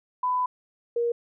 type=tone pair in turn; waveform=sine; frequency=1000 / 471.9 Hz; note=B5 / A#4; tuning=+21 / +21 cents; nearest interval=octave + minor second; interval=1300 cents; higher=first; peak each=-22 dBFS; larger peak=neither; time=0.23-0.46 / 0.96-1.12 s; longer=first; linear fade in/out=5 ms; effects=none